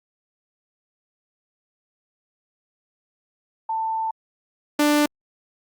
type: tone pair in turn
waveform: sine / sawtooth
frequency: 890 / 295.6 Hz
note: A5 / D4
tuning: +20 / +11 cents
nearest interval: octave + perfect fifth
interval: 1909 cents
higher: first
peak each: -22 / -12 dBFS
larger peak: second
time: 3.69-4.11 / 4.79-5.06 s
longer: first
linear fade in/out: 5 ms
effects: Opus 48 kbps